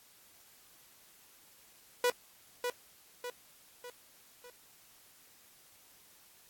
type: tone with echo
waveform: sawtooth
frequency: 490 Hz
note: B4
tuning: 14 cents flat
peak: -22 dBFS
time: 2.04-2.1 s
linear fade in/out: 2 ms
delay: 600 ms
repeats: 4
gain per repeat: -6 dB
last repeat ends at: 4.5 s
effects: white hiss -61 dBFS RMS until 6.49 s + AAC 64 kbps